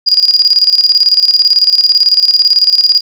sine tone with tremolo, 4856 Hz, D#8, 43 cents flat, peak -3 dBFS, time 0.06-3.01 s, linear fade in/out 20 ms, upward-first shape square, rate 18 Hz, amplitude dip 70%, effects none

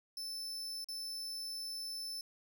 40% pulse tone with dropouts, 5280 Hz, E8, 2 cents sharp, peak -39 dBFS, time 0.17-2.21 s, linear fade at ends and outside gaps 2 ms, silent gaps 0.844-0.886 s, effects none

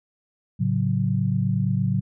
sine chord, F# minor, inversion first, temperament equal, 110 / 138.59 / 185 Hz, A2 / C#3 / F#3, 0 / 0 / 0 cents, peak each -24 dBFS, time 0.59-2.01 s, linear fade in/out 20 ms, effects none

